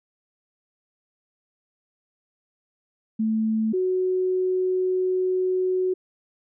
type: tone pair in turn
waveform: sine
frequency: 220 / 370 Hz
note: A3 / F#4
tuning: 0 / 0 cents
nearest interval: major sixth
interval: 900 cents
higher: second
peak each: -20 dBFS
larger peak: neither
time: 3.19-3.73 / 3.73-5.94 s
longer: second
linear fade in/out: 10 ms
effects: none